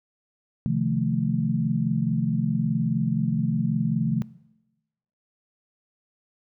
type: chord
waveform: sine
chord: F dominant seventh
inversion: second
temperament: equal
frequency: 130.81 / 155.56 / 174.61 / 220 Hz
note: C3 / Eb3 / F3 / A3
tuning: 0 / 0 / 0 / 0 cents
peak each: -27 dBFS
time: 0.66-4.22 s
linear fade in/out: 0 ms
effects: noise-tail reverb RT60 1.0 s tail -21 dB re dry